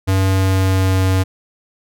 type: tone with pitch glide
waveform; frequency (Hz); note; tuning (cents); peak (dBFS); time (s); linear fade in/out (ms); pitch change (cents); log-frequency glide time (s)
square; 95.5 to 94.29; G2 to F#2; -45 to +33; -13; 0.07-1.24; 20; -22; 0.26-1.01
effects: none